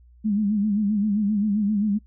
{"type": "tone with vibrato", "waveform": "sine", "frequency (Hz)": 207.7, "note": "G#3", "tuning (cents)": 0, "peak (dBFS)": -19, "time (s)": [0.24, 1.99], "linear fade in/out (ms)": 20, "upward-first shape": "sine", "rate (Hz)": 7.6, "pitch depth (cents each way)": 81, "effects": ["noise-tail reverb RT60 0.1 s tail -23 dB re dry", "added 60 Hz sine -49 dBFS peak until 2.06 s"]}